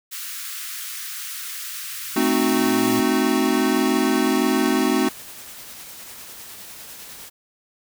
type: high-pass noise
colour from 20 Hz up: white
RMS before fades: -32 dBFS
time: 0.11-3.01 s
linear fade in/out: 20 ms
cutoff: 1200 Hz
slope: 48 dB/octave
type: tone with exponential growth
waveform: square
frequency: 118.1 Hz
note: A#2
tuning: 23 cents sharp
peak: -31 dBFS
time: 1.75-3 s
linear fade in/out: 0 ms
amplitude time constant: 270 ms
type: chord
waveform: square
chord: A diminished seventh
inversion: none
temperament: equal with one note detuned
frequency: 220 / 261.6 / 307.6 / 370 Hz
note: A3 / C4 / Eb4 / Gb4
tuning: 0 / 0 / -20 / 0 cents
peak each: -25 / -22 / -24 / -24 dBFS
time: 2.16-5.09 s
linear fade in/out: 5 ms
type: noise with tremolo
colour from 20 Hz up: white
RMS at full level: -38 dBFS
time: 2.85-7.3 s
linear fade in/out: 20 ms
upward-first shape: sine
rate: 9.9 Hz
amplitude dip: 25%
effects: none